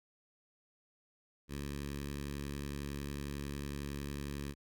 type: tone with notch filter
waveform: 10% pulse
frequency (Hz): 71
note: C#2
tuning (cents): +42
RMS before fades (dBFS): -41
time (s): 1.48-4.55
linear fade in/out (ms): 50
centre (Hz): 730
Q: 0.67
effects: none